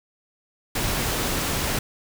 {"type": "noise", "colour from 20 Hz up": "pink", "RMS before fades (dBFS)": -25, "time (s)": [0.75, 1.79], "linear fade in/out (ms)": 5, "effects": []}